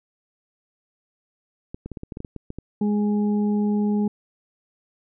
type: clicks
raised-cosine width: 3 ms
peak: -20 dBFS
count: 12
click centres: 1.745 / 1.86 / 1.917 / 1.972 / 2.034 / 2.122 / 2.171 / 2.204 / 2.248 / 2.363 / 2.504 / 2.586 s
type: harmonic tone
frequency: 207.7 Hz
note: G#3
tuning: in tune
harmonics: 1 / 2 / 4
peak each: -19 / -29 / -37 dBFS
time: 2.81-4.08 s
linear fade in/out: 5 ms
effects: none